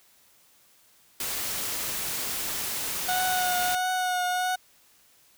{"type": "noise", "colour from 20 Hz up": "white", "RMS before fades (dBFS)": -31, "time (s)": [1.2, 3.75], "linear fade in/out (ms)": 2}
{"type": "tone with vibrato", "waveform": "30% pulse", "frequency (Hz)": 731, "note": "F#5", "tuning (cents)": -21, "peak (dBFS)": -22, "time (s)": [3.08, 4.56], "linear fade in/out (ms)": 10, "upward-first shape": "triangle", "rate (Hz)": 1.5, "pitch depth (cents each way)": 25}
{"effects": ["white hiss -60 dBFS RMS until 5.37 s"]}